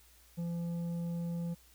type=tone with tanh clipping; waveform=sine; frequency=170.5 Hz; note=F3; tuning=41 cents flat; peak=-35 dBFS; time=0.37-1.55 s; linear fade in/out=20 ms; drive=7 dB; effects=added 60 Hz sine -63 dBFS peak until 1.74 s + white hiss -63 dBFS RMS until 1.74 s